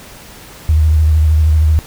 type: tone with vibrato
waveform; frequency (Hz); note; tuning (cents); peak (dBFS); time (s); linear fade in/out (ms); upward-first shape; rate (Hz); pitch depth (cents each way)
sine; 77.78; D#2; 0; -7; 0.69-1.79; 0; sine; 13; 47
effects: pink hiss -36 dBFS RMS until 1.86 s